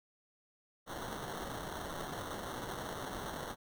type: noise with sample-and-hold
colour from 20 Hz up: white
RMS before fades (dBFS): -42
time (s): 0.86-3.56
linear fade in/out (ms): 50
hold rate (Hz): 2450
effects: none